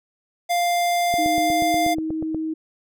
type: tone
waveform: square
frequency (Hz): 698.5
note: F5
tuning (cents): 0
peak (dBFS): -19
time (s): 0.49-1.95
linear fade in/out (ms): 20
type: click train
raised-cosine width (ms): 2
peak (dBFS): -17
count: 11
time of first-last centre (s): 1.14-2.346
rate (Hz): 8.29
type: tone with pitch glide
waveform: sine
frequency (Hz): 312.5 to 316.9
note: D#4 to D#4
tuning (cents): +8 to +32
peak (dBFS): -23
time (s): 1.18-2.54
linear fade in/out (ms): 10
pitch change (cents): +24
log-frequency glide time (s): 1.43-1.63
effects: none